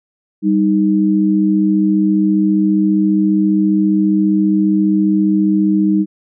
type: tone pair together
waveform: sine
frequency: 196.28 / 311.1 Hz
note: G3 / D#4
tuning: +2 / 0 cents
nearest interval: minor sixth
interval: 798 cents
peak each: -13 dBFS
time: 0.42-6.06 s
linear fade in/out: 50 ms
effects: none